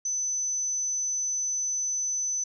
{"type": "tone", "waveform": "sine", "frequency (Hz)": 6040, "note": "F#8", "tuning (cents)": 35, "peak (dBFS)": -26, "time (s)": [0.05, 2.44], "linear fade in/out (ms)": 5, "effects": []}